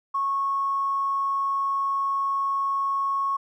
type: tone with tanh clipping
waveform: triangle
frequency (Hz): 1100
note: C#6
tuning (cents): -14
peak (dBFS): -22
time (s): 0.14-3.37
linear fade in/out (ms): 10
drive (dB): 3
effects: none